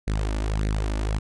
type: tone with flanger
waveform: sawtooth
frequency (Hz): 52.5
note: G#1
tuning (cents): +19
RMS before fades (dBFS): -25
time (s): 0.07-1.19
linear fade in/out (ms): 10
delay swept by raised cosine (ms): 0.46 to 3.46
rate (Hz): 1.7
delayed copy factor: +0.7
effects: resampled to 22050 Hz